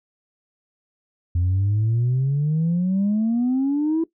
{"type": "exponential sweep", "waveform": "sine", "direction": "up", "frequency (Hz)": [85.7, 332.1], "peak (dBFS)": -16, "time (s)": [1.35, 4.04], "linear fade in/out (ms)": 5, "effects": ["noise-tail reverb RT60 0.1 s tail -17 dB re dry", "tanh soft clip ceiling -15 dBFS"]}